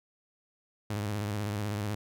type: tone with vibrato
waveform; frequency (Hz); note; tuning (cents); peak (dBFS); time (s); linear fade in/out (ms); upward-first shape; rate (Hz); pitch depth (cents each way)
sawtooth; 103.83; G#2; 0; -27; 0.9-1.95; 5; square; 16; 67
effects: none